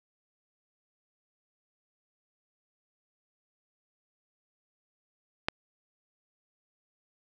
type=click; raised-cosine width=0.3 ms; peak=-10 dBFS; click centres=5.485 s; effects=none